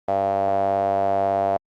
sawtooth tone with band-pass filter, 98.2 Hz, G2, 4 cents sharp, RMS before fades -21 dBFS, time 0.08-1.57 s, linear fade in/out 5 ms, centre 670 Hz, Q 8.6, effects Opus 24 kbps

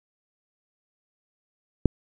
click, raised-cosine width 3 ms, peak -4 dBFS, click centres 1.857 s, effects none

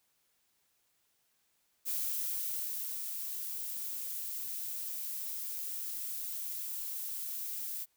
violet noise with ADSR envelope, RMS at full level -34 dBFS, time 1.85-7.86 s, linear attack 35 ms, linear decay 1100 ms, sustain -5 dB, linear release 36 ms, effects white hiss -75 dBFS RMS until 7.96 s

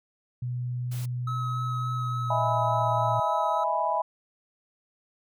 sine tone with pitch glide, 123.47 to 117.69 Hz, B2 to A#2, 0 to +17 cents, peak -28 dBFS, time 0.42-3.2 s, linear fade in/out 5 ms, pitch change -83 cents, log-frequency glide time 2-2.47 s
white noise, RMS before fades -44 dBFS, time 0.91-1.06 s, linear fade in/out 10 ms
triangle tone with vibrato, 1283 Hz, E6, 47 cents flat, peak -29 dBFS, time 1.27-3.64 s, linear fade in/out 5 ms, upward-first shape sine, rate 3.5 Hz, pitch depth 10 cents each way
sine chord, E major seventh, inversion third, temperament equal, 622.3 / 659.3 / 830.6 / 987.8 Hz, D#5 / E5 / G#5 / B5, 0 / 0 / 0 / 0 cents, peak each -32 / -30 / -29 / -27 dBFS, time 2.3-4.02 s, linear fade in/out 5 ms
effects none

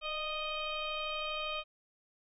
sine tone with frequency modulation, 1864.7 Hz, A#6, in tune, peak -34 dBFS, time 0.01-1.64 s, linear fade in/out 50 ms, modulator 627 Hz, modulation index 2.5, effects none

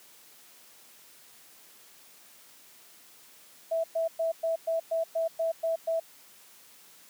sine tone bursts, 656 Hz, E5, 9 cents flat, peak -25 dBFS, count 10, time 3.71-6 s, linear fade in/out 10 ms, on 130 ms, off 110 ms, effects white hiss -55 dBFS RMS until 7.09 s + high-pass 150 Hz 12 dB/octave

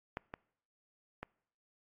clicks, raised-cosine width 0.5 ms, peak -22 / -26 / -26 dBFS, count 3, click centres 0.171 / 0.339 / 1.23 s, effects noise-tail reverb RT60 0.7 s tail -25 dB re dry + AAC 32 kbps

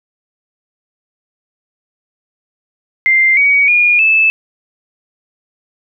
sine tone with pitch steps, 2093 / 2256 / 2432 / 2622 Hz, C7 / C#7 / D#7 / E7, 0 / +30 / -40 / -10 cents, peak -7 dBFS, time 3.06-4.3 s, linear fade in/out 0 ms, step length 310 ms, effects none

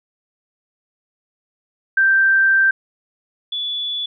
sine tone pair in turn, 1568 / 3440 Hz, G6 / A7, 0 / -40 cents, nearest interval octave + major second, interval 1360 cents, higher second, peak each -11 / -21 dBFS, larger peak first, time 1.97-2.71 / 3.52-4.06 s, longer first, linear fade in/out 5 ms, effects none

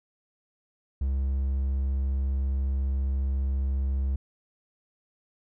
triangle tone, 67.3 Hz, C2, 49 cents sharp, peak -22 dBFS, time 1.01-4.16 s, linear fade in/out 5 ms, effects none

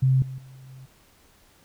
sine tone with level steps, 131.4 Hz, C3, 8 cents sharp, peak -16 / -32 / -43 / -41 dBFS, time 0.02-0.86 s, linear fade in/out 10 ms, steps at 0.22 / 0.38 / 0.69 s, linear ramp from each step 2 ms, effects pink hiss -58 dBFS RMS until 1.64 s

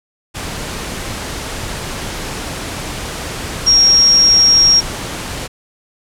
sine tone in noise, 5588 Hz, F8, in tune, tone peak -6 dBFS, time 3.66-4.81 s, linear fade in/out 20 ms, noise pink, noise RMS -24 dBFS, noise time 0.34-5.48 s, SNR +15 dB, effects low-pass 10000 Hz 12 dB/octave

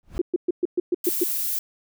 brown noise with exponential growth, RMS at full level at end -28 dBFS, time 0.03-0.18 s, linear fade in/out 0 ms, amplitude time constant 32 ms
sine tone bursts, 353.7 Hz, F4, 22 cents sharp, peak -17 dBFS, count 8, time 0.19-1.238 s, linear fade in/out 5 ms, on 26 ms, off 120 ms
violet noise, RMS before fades -26 dBFS, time 1.04-1.59 s, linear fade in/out 5 ms
effects none

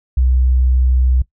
sine tone, 63.4 Hz, B1, 46 cents sharp, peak -10 dBFS, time 0.17-1.22 s, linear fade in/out 5 ms, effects noise-tail reverb RT60 0.1 s tail -19 dB re dry

